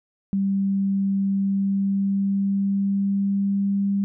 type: tone with pitch glide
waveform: sine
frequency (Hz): 196 to 198.74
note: G3 to G3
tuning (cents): 0 to +24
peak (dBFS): -19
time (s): 0.33-4.04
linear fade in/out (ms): 0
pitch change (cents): +24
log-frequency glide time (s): 1.24-3.92
effects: none